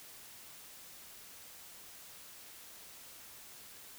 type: silence
effects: white hiss -53 dBFS RMS until 3.98 s